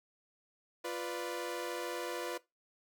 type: chord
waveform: sawtooth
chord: B diminished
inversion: second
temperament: equal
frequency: 349.2 / 493.9 / 587.3 Hz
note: F4 / B4 / D5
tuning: 0 / 0 / 0 cents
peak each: -37 / -36 / -40 dBFS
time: 0.84-2.38 s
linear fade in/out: 10 ms
effects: noise-tail reverb RT60 0.2 s tail -19 dB re dry